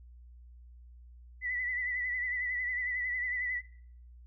sine tone with vibrato, 1983 Hz, B6, 7 cents sharp, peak -31 dBFS, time 1.41-3.62 s, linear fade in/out 50 ms, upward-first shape sine, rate 11 Hz, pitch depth 45 cents each way, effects noise-tail reverb RT60 0.6 s tail -21 dB re dry + added 60 Hz sine -50 dBFS peak until 4.26 s

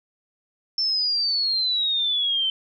sine exponential sweep, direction down, 5370 to 3076 Hz, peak -20 dBFS, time 0.78-2.5 s, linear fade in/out 2 ms, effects none

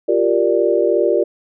sine chord, G minor seventh, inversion third, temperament equal, 349.2 / 392 / 466.2 / 587.3 Hz, F4 / G4 / Bb4 / D5, 0 / 0 / 0 / 0 cents, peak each -18 dBFS, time 0.08-1.24 s, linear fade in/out 10 ms, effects none

